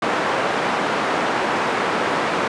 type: band-pass noise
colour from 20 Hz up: white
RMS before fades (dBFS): -21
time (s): 0.02-2.48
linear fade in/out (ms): 5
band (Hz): 220 to 1300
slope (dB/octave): 12
effects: resampled to 22050 Hz